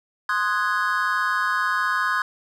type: chord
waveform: triangle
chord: Ab dominant seventh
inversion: first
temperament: equal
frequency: 1046.5 / 1244.5 / 1480 / 1661.2 Hz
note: C6 / Eb6 / Gb6 / Ab6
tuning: 0 / 0 / 0 / 0 cents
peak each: -24 dBFS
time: 0.29-2.22 s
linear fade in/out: 2 ms
effects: none